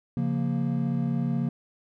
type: chord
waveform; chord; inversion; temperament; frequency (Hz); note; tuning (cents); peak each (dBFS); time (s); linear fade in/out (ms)
triangle; Bb minor; first; equal; 138.59 / 174.61 / 233.1; Db3 / F3 / Bb3; 0 / 0 / 0; -26 / -28 / -26; 0.17-1.49; 2
effects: none